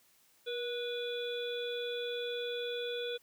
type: harmonic tone with a mistuned harmonic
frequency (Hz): 490.9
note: B4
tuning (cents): -10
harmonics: 1 / 3 / 5 / 7 / 8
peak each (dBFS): -36 / -46 / -48 / -41 / -52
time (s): 0.46-3.18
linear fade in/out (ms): 20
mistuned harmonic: 1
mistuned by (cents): -36
effects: white hiss -67 dBFS RMS until 3.22 s + high-pass 60 Hz 12 dB/octave